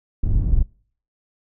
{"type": "low-pass noise", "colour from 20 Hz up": "pink", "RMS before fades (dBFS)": -17, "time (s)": [0.23, 0.63], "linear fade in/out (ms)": 5, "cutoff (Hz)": 100, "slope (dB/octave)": 12, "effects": ["noise-tail reverb RT60 0.5 s tail -25 dB re dry"]}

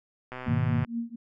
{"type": "click train", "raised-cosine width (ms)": 0.5, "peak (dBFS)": -23, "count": 68, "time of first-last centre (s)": [0.32, 0.848], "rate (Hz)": 127}
{"type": "tone with tremolo", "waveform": "sine", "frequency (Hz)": 233.1, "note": "A#3", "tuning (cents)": 0, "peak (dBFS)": -26, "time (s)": [0.46, 1.16], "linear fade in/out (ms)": 10, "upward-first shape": "triangle", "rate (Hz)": 4.3, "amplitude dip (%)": 100}
{"type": "chord", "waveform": "sine", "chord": "G# minor", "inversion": "none", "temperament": "equal", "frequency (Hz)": [103.83, 123.47, 155.56], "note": ["G#2", "B2", "D#3"], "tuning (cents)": [0, 0, 0], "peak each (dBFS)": -28, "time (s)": [0.48, 0.84], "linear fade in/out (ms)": 5}
{"effects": []}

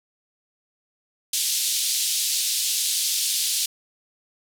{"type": "band-pass noise", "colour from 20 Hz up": "pink", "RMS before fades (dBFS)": -24, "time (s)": [1.33, 3.66], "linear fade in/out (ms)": 5, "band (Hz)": [3500, 13000], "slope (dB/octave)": 24, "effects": []}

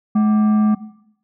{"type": "tone with frequency modulation", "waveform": "sine", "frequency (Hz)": 212.9, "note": "G#3", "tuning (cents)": 43, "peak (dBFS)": -10, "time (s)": [0.15, 0.75], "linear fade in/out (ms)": 10, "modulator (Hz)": 965, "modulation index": 0.24, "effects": ["noise-tail reverb RT60 0.8 s tail -18 dB re dry", "tanh soft clip ceiling -9 dBFS"]}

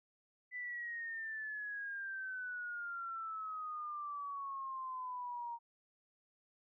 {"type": "exponential sweep", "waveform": "sine", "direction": "down", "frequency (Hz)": [2000, 932.3], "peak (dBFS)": -40, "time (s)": [0.51, 5.59], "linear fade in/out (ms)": 50, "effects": []}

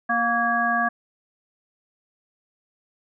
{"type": "harmonic tone with a mistuned harmonic", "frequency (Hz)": 235.8, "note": "A#3", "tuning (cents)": 20, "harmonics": [1, 3, 5, 7], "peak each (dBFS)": [-29, -24, -25, -23], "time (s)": [0.09, 0.89], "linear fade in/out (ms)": 10, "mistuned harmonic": 5, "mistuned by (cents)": -47, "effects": []}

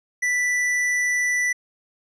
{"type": "tone with tanh clipping", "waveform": "sine", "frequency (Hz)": 1975.5, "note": "B6", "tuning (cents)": 0, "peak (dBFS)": -21, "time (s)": [0.22, 1.53], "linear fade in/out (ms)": 10, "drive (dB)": 16, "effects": ["low-pass 10000 Hz 12 dB/octave"]}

